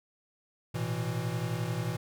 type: chord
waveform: square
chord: A suspended second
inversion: none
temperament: equal with one note detuned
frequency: 112.12 / 123.47 / 164.81 Hz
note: A2 / B2 / E3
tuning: +33 / 0 / 0 cents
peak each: -36 / -35 / -36 dBFS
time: 0.74-1.97 s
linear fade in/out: 10 ms
effects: none